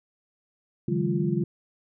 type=tone cluster; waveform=sine; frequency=141.1 / 158.9 / 181.1 / 205.4 / 348.3 Hz; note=C#3 / D#3 / F#3 / G#3 / F4; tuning=+31 / +37 / -37 / -19 / -5 cents; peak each=-29 dBFS; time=0.88-1.44 s; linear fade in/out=5 ms; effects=none